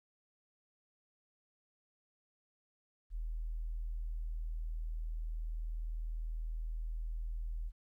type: tone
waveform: sine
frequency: 40.14 Hz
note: E1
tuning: 45 cents flat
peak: -36 dBFS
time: 3.1-7.72 s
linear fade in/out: 50 ms
effects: 13-bit